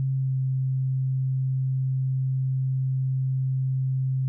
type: tone with pitch glide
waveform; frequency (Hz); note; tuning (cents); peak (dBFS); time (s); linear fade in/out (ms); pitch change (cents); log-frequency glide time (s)
sine; 133.5 to 131.59; C3 to C3; +35 to +10; -22; 0-4.28; 0; -25; 0.13-0.36
effects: none